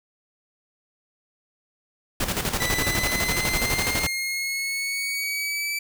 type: noise with tremolo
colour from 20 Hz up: pink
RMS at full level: -24 dBFS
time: 2.2-4.07 s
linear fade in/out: 5 ms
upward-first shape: square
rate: 12 Hz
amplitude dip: 60%
type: exponential sweep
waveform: sawtooth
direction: up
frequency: 1975.5 to 2319 Hz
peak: -22 dBFS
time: 2.6-5.79 s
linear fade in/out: 5 ms
effects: none